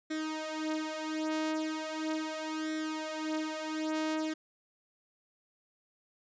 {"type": "tone with flanger", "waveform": "sawtooth", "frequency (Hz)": 312.8, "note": "D#4", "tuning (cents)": 9, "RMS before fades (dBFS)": -35, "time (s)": [0.1, 4.34], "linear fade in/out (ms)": 10, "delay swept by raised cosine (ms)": [0.53, 6.43], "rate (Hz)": 0.38, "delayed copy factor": 0.8, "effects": ["resampled to 16000 Hz"]}